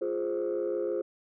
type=chord; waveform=sine; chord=F minor; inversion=none; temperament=equal; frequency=349.2 / 415.3 / 523.3 Hz; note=F4 / Ab4 / C5; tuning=0 / 0 / 0 cents; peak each=-31 dBFS; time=0.01-1.02 s; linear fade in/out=10 ms; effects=tanh soft clip ceiling -23 dBFS